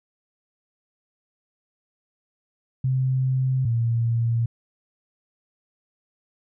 sine tone pair in turn, 130.4 / 116.17 Hz, C3 / A#2, -5 / -6 cents, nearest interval major second, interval 201 cents, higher first, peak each -19 dBFS, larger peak neither, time 2.84-3.65 / 3.65-4.46 s, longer neither, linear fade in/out 5 ms, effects none

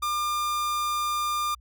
45% pulse tone, 1200 Hz, D6, 37 cents sharp, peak -25 dBFS, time 0.02-1.55 s, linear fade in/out 10 ms, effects added 60 Hz sine -50 dBFS peak until 1.6 s

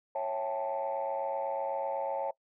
sine chord, A dominant seventh, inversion first, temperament just, 550 / 660 / 792 / 880 Hz, C#5 / E5 / G5 / A5, -14 / +2 / +18 / 0 cents, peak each -33 / -37 / -37 / -35 dBFS, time 0.15-2.31 s, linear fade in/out 5 ms, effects noise-tail reverb RT60 0.1 s tail -22 dB re dry + tanh soft clip ceiling -24 dBFS

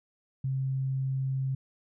sine tone, 133.3 Hz, C3, 33 cents sharp, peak -27 dBFS, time 0.44-1.55 s, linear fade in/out 5 ms, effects none

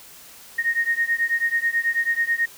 sine beating tone pair, 1854 / 1863.2 Hz, A#6 / A#6, -10 / -1 cents, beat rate 9.2 Hz, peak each -22 / -23 dBFS, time 0.58-2.46 s, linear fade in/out 10 ms, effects white hiss -45 dBFS RMS until 2.57 s

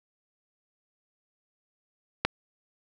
click, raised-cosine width 0.3 ms, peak -6 dBFS, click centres 2.25 s, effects none

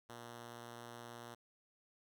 5% pulse tone, 118.6 Hz, A#2, 30 cents sharp, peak -38 dBFS, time 0.09-1.35 s, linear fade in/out 10 ms, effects none

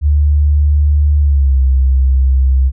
sine tone with pitch glide, 73.42 to 65.79 Hz, D2 to C2, 0 to +10 cents, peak -7 dBFS, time 0.01-2.72 s, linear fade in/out 50 ms, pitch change -190 cents, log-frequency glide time 1.19-1.59 s, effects none

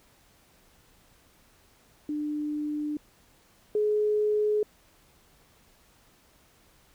sine tone pair in turn, 298.5 / 422.1 Hz, D4 / G#4, +28 / +28 cents, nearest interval tritone, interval 600 cents, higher second, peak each -28 / -22 dBFS, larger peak second, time 2.09-2.97 / 3.75-4.63 s, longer neither, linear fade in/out 2 ms, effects pink hiss -61 dBFS RMS until 6.94 s

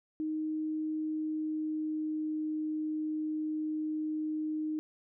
sine tone with pitch glide, 311.1 to 309.1 Hz, D#4 to D#4, 0 to -11 cents, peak -31 dBFS, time 0.2-4.79 s, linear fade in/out 0 ms, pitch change -11 cents, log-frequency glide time 0.96-2.43 s, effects none

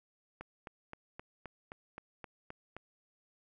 click train, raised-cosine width 0.5 ms, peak -29 dBFS, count 10, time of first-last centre 0.41-2.766 s, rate 3.82 Hz, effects none

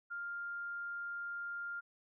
sine tone, 1400 Hz, F6, 4 cents sharp, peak -39 dBFS, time 0.1-1.81 s, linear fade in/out 20 ms, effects none

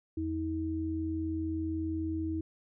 sine tone pair together, 84.57 / 319.3 Hz, E2 / D#4, +45 / +45 cents, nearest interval octave + major seventh, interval 2300 cents, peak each -36 / -32 dBFS, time 0.17-2.41 s, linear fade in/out 5 ms, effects none

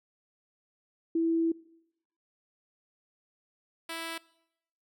sine / 5% pulse tone pair in turn, 329.6 / 329.6 Hz, E4 / E4, 0 / 0 cents, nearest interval unison, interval 0 cents, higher neither, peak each -24 dBFS, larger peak neither, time 1.15-1.52 / 3.89-4.18 s, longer first, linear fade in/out 5 ms, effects noise-tail reverb RT60 0.8 s tail -22 dB re dry

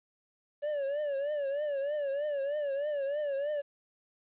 triangle tone with vibrato, 573 Hz, D5, 43 cents flat, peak -28 dBFS, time 0.62-3.62 s, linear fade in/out 20 ms, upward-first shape triangle, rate 3.2 Hz, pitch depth 110 cents each way, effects resampled to 8000 Hz + 11-bit

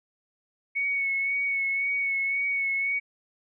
sine tone with vibrato, 2217 Hz, C#7, in tune, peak -24 dBFS, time 0.75-3 s, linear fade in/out 20 ms, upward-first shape sine, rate 1.9 Hz, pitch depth 24 cents each way, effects none

